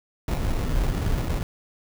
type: noise with sample-and-hold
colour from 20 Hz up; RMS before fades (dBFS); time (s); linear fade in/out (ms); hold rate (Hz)
brown; -24; 0.28-1.43; 2; 1575
effects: none